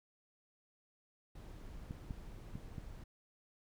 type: noise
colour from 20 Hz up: brown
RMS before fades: -50 dBFS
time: 1.35-3.04 s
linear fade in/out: 5 ms
type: clicks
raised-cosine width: 5 ms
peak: -30 dBFS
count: 4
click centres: 1.909 / 2.108 / 2.555 / 2.782 s
effects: none